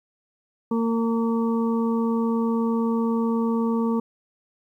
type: harmonic tone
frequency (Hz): 229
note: A#3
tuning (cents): -31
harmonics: 1 / 2 / 4 / 5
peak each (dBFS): -21 / -27 / -33 / -35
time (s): 0.71-4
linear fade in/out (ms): 5
effects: 10-bit